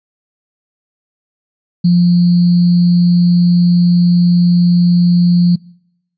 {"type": "tone with sample-and-hold", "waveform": "sine", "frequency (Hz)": 175.3, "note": "F3", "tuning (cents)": 7, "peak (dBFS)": -6, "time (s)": [1.84, 5.56], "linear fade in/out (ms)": 10, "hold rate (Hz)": 4410, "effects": ["noise-tail reverb RT60 0.8 s tail -25 dB re dry", "resampled to 16000 Hz"]}